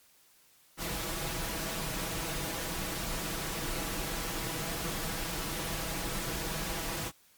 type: noise with comb filter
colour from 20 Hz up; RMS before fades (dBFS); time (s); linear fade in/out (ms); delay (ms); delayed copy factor
pink; -35; 0.77-7.12; 50; 6.1; +0.55
effects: white hiss -63 dBFS RMS until 7.37 s + MP3 96 kbps